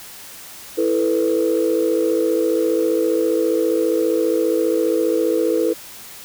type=chord; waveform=sine; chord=E suspended fourth; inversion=none; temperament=just; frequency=329.6 / 439.5 / 494.4 Hz; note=E4 / A4 / B4; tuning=0 / -2 / +2 cents; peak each=-19 dBFS; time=0.77-5.74 s; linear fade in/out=20 ms; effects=tanh soft clip ceiling -8 dBFS + white hiss -38 dBFS RMS until 6.24 s